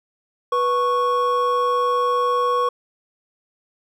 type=tone pair together; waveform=triangle; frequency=490.5 / 1105 Hz; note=B4 / C#6; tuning=-12 / -6 cents; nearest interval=octave + major second; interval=1406 cents; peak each=-19 / -17 dBFS; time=0.52-2.69 s; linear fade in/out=5 ms; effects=none